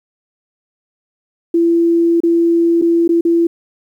sine tone with dropouts, 337.1 Hz, E4, 39 cents sharp, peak -9 dBFS, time 1.54-3.47 s, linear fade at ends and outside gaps 5 ms, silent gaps 2.204-2.234 / 2.815-2.821 / 3.078-3.091 / 3.21-3.25 s, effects 8-bit

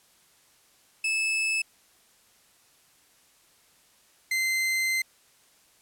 40% pulse tone pair in turn, 2612 / 2073 Hz, E7 / C7, -17 / -17 cents, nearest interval major third, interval 400 cents, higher first, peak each -23 dBFS, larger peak neither, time 1.04-1.62 / 4.31-5.02 s, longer second, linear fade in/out 5 ms, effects white hiss -61 dBFS RMS until 5.81 s + low-pass 12000 Hz 12 dB/octave

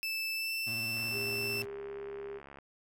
30% pulse tone with pitch glide, 2637 to 2666 Hz, E7 to E7, 0 to +19 cents, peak -30 dBFS, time 0.03-1.62 s, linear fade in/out 0 ms, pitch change +19 cents, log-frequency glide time 0.34-0.52 s
25% pulse tone with vibrato, 113.8 Hz, A#2, 41 cents flat, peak -38 dBFS, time 0.66-1.66 s, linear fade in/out 20 ms, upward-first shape triangle, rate 18 Hz, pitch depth 120 cents each way
click train, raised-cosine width 0.5 ms, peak -34 dBFS, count 114, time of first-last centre 0.97-2.587 s, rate 69.9 Hz
sine tone, 401.9 Hz, G4, 43 cents sharp, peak -39 dBFS, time 1.11-2.41 s, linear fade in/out 50 ms
effects none

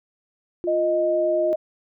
sine tone with vibrato, 349.2 Hz, F4, in tune, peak -24 dBFS, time 0.64-1.53 s, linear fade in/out 0 ms, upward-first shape sine, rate 9.9 Hz, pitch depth 9 cents each way
sine tone, 622.3 Hz, D#5, in tune, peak -19 dBFS, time 0.67-1.56 s, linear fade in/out 10 ms
effects none

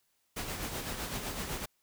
pink noise with tremolo, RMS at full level -36 dBFS, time 0.36-1.66 s, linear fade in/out 10 ms, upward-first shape sine, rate 7.9 Hz, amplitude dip 45%, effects white hiss -75 dBFS RMS until 1.82 s

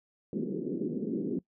pink band-pass noise, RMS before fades -33 dBFS, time 0.33-1.39 s, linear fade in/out 2 ms, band 170 to 420 Hz, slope 48 dB/octave, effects noise-tail reverb RT60 0.1 s tail -20 dB re dry

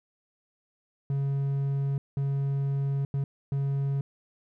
triangle tone bursts at uneven times, 138.59 Hz, C#3, in tune, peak -23 dBFS, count 4, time 1.1-1.98 / 2.17-3.05 / 3.14-3.24 / 3.52-4.01 s, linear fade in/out 2 ms, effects none

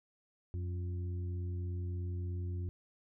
harmonic tone with a mistuned harmonic, 90 Hz, F#2, 47 cents flat, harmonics 1 / 2 / 3 / 4, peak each -35 / -51 / -54 / -51 dBFS, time 0.54-2.69 s, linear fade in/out 0 ms, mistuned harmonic 4, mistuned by -33 cents, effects none

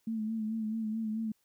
sine tone with vibrato, 220 Hz, A3, in tune, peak -31 dBFS, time 0.07-1.32 s, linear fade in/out 5 ms, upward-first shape sine, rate 4.6 Hz, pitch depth 43 cents each way, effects white hiss -74 dBFS RMS until 1.44 s

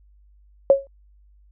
sine tone with exponential decay, 549 Hz, C#5, 17 cents flat, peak -6 dBFS, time 0.7-0.87 s, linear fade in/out 1 ms, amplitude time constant 35 ms, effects added 50 Hz sine -51 dBFS peak until 1.51 s

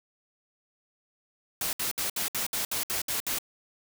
white noise bursts, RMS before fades -30 dBFS, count 10, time 1.61-3.386 s, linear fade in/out 2 ms, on 120 ms, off 64 ms, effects none

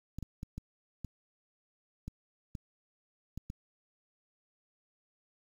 clicks, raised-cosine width 5 ms, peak -27 dBFS, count 9, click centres 0.186 / 0.227 / 0.431 / 0.58 / 1.047 / 2.08 / 2.552 / 3.376 / 3.501 s, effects 9-bit

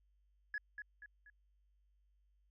sine tone with echo, 1690 Hz, G#6, 30 cents sharp, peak -36 dBFS, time 0.54-0.58 s, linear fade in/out 2 ms, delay 240 ms, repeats 3, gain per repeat -7 dB, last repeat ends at 1.3 s, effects tanh soft clip ceiling -34 dBFS + added 50 Hz sine -70 dBFS peak until 2.5 s

